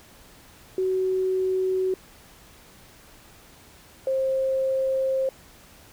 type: tone pair in turn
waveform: sine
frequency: 374.9 / 530.2 Hz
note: F#4 / C5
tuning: +23 / +23 cents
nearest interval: tritone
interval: 600 cents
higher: second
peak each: -21 dBFS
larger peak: neither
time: 0.78-1.94 / 4.07-5.29 s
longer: second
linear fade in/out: 2 ms
effects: pink hiss -51 dBFS RMS until 5.92 s